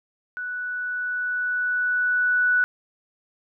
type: tone with level ramp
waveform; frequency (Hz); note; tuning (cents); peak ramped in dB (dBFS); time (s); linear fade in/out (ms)
sine; 1480; F#6; 0; -28 to -16; 0.37-2.64; 0
effects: none